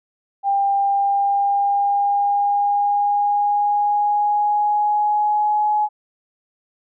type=tone with pitch glide; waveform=sine; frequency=796 to 842.8 Hz; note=G5 to G#5; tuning=+26 to +25 cents; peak=-15 dBFS; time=0.43-5.89 s; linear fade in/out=50 ms; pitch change=+99 cents; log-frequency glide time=0.75-5.68 s; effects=none